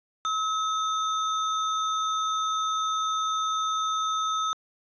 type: tone with sample-and-hold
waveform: sine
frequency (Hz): 1288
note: E6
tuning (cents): -41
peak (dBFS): -24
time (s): 0.25-4.53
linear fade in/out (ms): 0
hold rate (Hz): 4900
effects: resampled to 16000 Hz